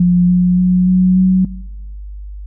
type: tone with pitch steps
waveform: sine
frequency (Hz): 177.5 / 179.67 / 181.86 / 184.08 / 186.32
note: F3 / F3 / F#3 / F#3 / F#3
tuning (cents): +28 / +49 / -30 / -9 / +12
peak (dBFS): -7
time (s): 0-1.45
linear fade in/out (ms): 5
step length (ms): 290
effects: noise-tail reverb RT60 1.0 s tail -21 dB re dry + added 50 Hz sine -26 dBFS peak until 2.46 s